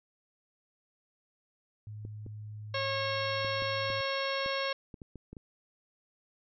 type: tone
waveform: sine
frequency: 106.1 Hz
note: G#2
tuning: 38 cents sharp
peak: -40 dBFS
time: 1.87-4.01 s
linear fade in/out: 0 ms
type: clicks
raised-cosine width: 3 ms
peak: -32 dBFS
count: 11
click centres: 2.051 / 2.264 / 3.447 / 3.622 / 3.902 / 4.461 / 4.942 / 5.018 / 5.157 / 5.33 / 5.368 s
type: harmonic tone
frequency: 545 Hz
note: C#5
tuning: 29 cents flat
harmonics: 1 / 2 / 3 / 4 / 5 / 6 / 7 / 8 / 10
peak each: -34 / -37 / -39 / -40 / -41 / -42 / -42 / -43 / -44 dBFS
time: 2.74-4.73 s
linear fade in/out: 5 ms
effects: none